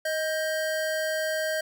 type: tone pair together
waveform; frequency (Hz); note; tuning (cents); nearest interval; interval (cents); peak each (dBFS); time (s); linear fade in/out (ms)
square; 628 / 1582.5; D#5 / G6; +16 / +16; octave + major third; 1600; -28 / -32; 0.05-1.61; 5
effects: none